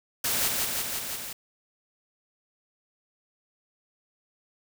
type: noise with echo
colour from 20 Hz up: white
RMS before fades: -27 dBFS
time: 0.24-0.48 s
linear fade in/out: 5 ms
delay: 170 ms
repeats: 5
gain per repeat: -2 dB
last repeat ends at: 1.33 s
effects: none